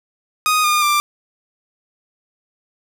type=tone with pitch steps; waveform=sawtooth; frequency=1245 / 1213.8 / 1183.3 Hz; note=D#6 / D#6 / D6; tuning=+1 / -43 / +13 cents; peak=-10 dBFS; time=0.46-1 s; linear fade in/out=0 ms; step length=180 ms; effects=none